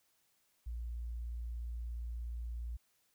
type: tone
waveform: sine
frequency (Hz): 58.5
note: A#1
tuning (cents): +7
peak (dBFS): -38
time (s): 0.66-2.77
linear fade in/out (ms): 10
effects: white hiss -75 dBFS RMS until 3.14 s